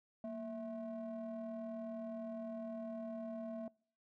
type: ring-modulated tone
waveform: triangle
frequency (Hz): 212.1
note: G#3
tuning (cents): +37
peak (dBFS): -36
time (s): 0.24-3.68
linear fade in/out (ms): 2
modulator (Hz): 444
effects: noise-tail reverb RT60 0.5 s tail -25 dB re dry